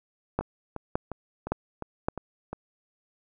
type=two click trains; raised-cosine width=1 ms; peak=-11 / -20 dBFS; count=4 / 7; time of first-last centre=0.39-2.085 / 0.41-2.53 s; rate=1.77 / 2.83 Hz; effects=none